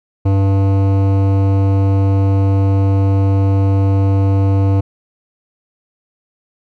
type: tone with hard clipping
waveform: sine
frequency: 97.6 Hz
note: G2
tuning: 7 cents flat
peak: -12 dBFS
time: 0.25-4.81 s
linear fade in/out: 10 ms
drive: 15 dB
effects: none